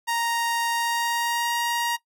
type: tone with pitch glide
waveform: sawtooth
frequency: 933 to 943.3 Hz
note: A#5 to A#5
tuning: +1 to +20 cents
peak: -19 dBFS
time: 0.07-1.97 s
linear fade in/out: 20 ms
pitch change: +19 cents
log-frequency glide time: 0.72-1.52 s
effects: noise-tail reverb RT60 0.1 s tail -18 dB re dry